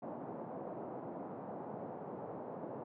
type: band-pass noise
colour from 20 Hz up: white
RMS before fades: -45 dBFS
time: 0.02-2.84 s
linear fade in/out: 10 ms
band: 140 to 790 Hz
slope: 24 dB/octave
effects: none